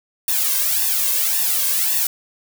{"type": "noise with flanger", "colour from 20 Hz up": "blue", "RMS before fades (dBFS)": -19, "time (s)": [0.28, 2.07], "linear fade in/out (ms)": 2, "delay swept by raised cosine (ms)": [1.1, 1.9], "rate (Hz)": 1.8, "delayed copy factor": 0.9, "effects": []}